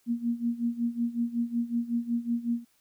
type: tone with tremolo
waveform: sine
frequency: 235.8 Hz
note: A#3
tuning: 20 cents sharp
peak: -23 dBFS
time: 0.06-2.65 s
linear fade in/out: 50 ms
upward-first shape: sine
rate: 5.4 Hz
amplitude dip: 85%
effects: white hiss -68 dBFS RMS until 2.8 s